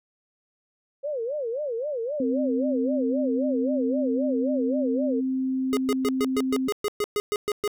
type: tone with vibrato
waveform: sine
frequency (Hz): 523.3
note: C5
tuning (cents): 0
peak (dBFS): -26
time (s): 1.03-5.21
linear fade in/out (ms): 20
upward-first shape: sine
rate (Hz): 3.8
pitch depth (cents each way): 260
type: tone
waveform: sine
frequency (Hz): 261.6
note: C4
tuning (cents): 0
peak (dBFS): -23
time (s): 2.2-6.68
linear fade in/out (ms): 2
type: tone bursts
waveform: square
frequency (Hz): 415.3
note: G#4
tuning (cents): 0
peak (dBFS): -23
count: 13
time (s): 5.73-7.677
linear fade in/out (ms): 0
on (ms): 39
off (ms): 120
effects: none